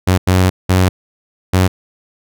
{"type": "tone bursts at uneven times", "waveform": "sawtooth", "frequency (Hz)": 92.5, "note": "F#2", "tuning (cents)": 0, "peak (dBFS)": -5, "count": 4, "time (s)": [[0.07, 0.18], [0.27, 0.5], [0.69, 0.89], [1.53, 1.68]], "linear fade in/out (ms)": 10, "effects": []}